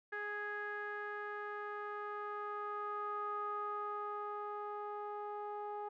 sawtooth tone with low-pass filter sweep, 415.3 Hz, G#4, in tune, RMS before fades -42 dBFS, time 0.12-5.89 s, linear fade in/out 10 ms, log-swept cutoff 1700 to 990 Hz, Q 7.3, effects none

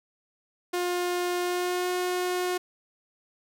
sawtooth tone with pitch glide, 355.5 to 361.1 Hz, F4 to F#4, +31 to -42 cents, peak -22 dBFS, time 0.73-2.58 s, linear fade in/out 10 ms, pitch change +27 cents, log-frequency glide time 1.41-1.89 s, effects none

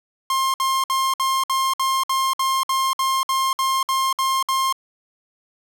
45% pulse tone bursts, 1062 Hz, C6, 25 cents sharp, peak -18 dBFS, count 15, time 0.3-4.726 s, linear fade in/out 2 ms, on 240 ms, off 59 ms, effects none

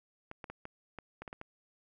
clicks, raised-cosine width 0.5 ms, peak -28 dBFS, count 9, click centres 0.314 / 0.442 / 0.5 / 0.654 / 0.987 / 1.22 / 1.278 / 1.329 / 1.414 s, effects none

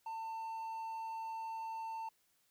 triangle tone, 897 Hz, A5, 33 cents sharp, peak -38 dBFS, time 0.06-2.09 s, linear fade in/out 5 ms, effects white hiss -75 dBFS RMS until 2.5 s

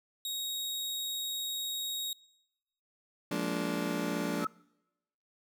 sawtooth tone, 3772 Hz, A#7, 20 cents sharp, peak -31 dBFS, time 0.25-2.13 s, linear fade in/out 2 ms
30% pulse chord, Bb dominant seventh, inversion second, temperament just, 174.81 / 209.8 / 233.1 / 291.4 Hz, F3 / Ab3 / Bb3 / D4, +2 / +18 / 0 / -13 cents, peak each -34 / -35 / -36 / -32 dBFS, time 3.31-4.45 s, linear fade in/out 5 ms
sine tone with exponential growth, 1303 Hz, E6, 20 cents flat, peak -27 dBFS, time 4.35-4.47 s, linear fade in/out 5 ms, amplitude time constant 26 ms
effects noise-tail reverb RT60 0.9 s tail -23 dB re dry

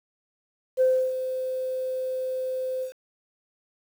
sine tone with ADSR envelope, 516 Hz, C5, 24 cents flat, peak -15 dBFS, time 0.77-2.93 s, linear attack 39 ms, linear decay 310 ms, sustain -11 dB, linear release 110 ms, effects tanh soft clip ceiling -13 dBFS + 8-bit

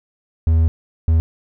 triangle tone bursts at uneven times, 81.1 Hz, E2, 28 cents flat, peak -9 dBFS, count 2, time 0.47-0.68 / 1.08-1.2 s, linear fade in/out 0 ms, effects none

